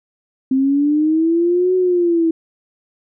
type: linear two-way sweep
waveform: sine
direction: up then down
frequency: 260.5 to 371.4 to 323.7 Hz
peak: -12 dBFS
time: 0.51-2.31 s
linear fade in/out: 5 ms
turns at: 1.75 s
effects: none